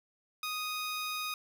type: tone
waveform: 15% pulse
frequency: 1244.5 Hz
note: D#6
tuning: in tune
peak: -28 dBFS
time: 0.43-1.34 s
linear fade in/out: 2 ms
effects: none